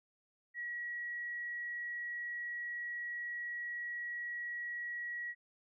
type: tone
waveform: sine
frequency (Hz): 1917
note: A#6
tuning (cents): +48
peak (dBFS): -38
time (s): 0.54-5.35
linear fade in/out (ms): 50
effects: none